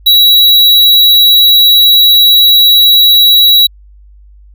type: tone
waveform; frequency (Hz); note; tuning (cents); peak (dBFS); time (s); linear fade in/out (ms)
square; 3897; B7; -24; -3; 0.06-3.67; 10
effects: added 50 Hz sine -35 dBFS peak until 4.54 s